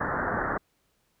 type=low-pass noise; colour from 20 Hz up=white; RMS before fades=-29 dBFS; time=0-0.58 s; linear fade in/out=10 ms; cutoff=1800 Hz; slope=96 dB/octave; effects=pink hiss -71 dBFS RMS until 1.2 s